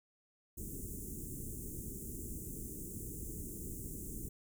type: band-stop noise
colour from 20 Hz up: pink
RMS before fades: -44 dBFS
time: 0.57-4.29 s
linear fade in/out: 10 ms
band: 410 to 7000 Hz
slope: 48 dB/octave
effects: none